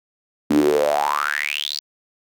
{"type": "tone with high-pass filter sweep", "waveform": "sawtooth", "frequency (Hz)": 73.42, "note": "D2", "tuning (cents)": 0, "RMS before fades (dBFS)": -20, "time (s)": [0.5, 1.8], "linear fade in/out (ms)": 10, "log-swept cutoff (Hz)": [250, 4800], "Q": 9.8, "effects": []}